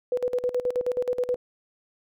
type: tone with tremolo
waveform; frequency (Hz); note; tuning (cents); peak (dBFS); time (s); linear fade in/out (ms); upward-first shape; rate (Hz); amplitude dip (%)
sine; 495.3; B4; +5; -21; 0.12-1.36; 2; square; 9.4; 80
effects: none